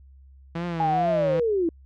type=tone with vibrato; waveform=sawtooth; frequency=164.81 Hz; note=E3; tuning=in tune; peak=-23 dBFS; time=0.55-1.4 s; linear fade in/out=5 ms; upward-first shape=triangle; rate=2.3 Hz; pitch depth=120 cents each way
type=linear sweep; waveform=sine; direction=down; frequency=832 to 319 Hz; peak=-20 dBFS; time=0.8-1.69 s; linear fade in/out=2 ms
effects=added 67 Hz sine -47 dBFS peak until 1.85 s + low-pass 3000 Hz 12 dB/octave